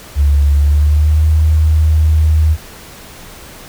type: tone with pitch glide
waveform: sine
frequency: 71.5 to 77.97 Hz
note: D2 to D#2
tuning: -46 to +4 cents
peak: -7 dBFS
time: 0.15-2.57 s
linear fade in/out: 50 ms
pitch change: +150 cents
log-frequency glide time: 0.54-1.27 s
effects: pink hiss -35 dBFS RMS until 3.68 s